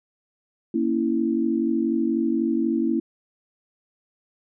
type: chord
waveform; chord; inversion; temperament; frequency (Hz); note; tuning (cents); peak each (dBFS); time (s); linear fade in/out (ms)
sine; A# diminished; none; equal; 233.1 / 277.2 / 329.6; A#3 / C#4 / E4; 0 / 0 / 0; -24 / -26 / -23; 0.74-3; 5
effects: none